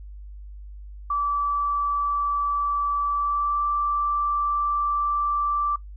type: tone with pitch glide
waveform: sine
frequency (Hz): 1157 to 1169.8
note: D6 to D6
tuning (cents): -26 to -7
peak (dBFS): -21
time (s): 1.1-5.76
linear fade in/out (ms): 5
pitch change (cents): +19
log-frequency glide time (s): 3.13-3.64
effects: noise-tail reverb RT60 0.1 s tail -17 dB re dry + added 50 Hz sine -37 dBFS peak until 5.96 s